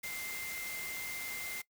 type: tone in noise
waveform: sine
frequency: 2090 Hz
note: C7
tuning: 2 cents flat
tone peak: -41 dBFS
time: 0.03-1.62 s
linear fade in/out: 10 ms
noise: white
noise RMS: -43 dBFS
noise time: 0.03-1.62 s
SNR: -1 dB
effects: noise-tail reverb RT60 0.1 s tail -20 dB re dry